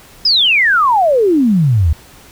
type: exponential sweep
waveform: sine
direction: down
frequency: 5220 to 72 Hz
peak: -8 dBFS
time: 0.25-1.93 s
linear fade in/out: 5 ms
effects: pink hiss -41 dBFS RMS until 2.31 s